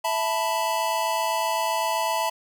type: chord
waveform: square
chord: E suspended fourth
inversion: none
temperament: equal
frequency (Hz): 659.3 / 880 / 987.8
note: E5 / A5 / B5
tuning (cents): 0 / 0 / 0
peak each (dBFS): -29 / -27 / -28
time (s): 0.04-2.3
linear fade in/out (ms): 10
effects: none